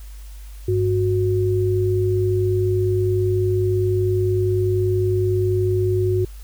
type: tone pair together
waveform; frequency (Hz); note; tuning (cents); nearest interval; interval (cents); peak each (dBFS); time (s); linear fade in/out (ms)
sine; 100.67 / 366.3; G2 / F#4; +47 / -17; octave + minor seventh; 2236; -19; 0.68-6.25; 5
effects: added 50 Hz sine -34 dBFS peak until 6.43 s + white hiss -50 dBFS RMS until 6.43 s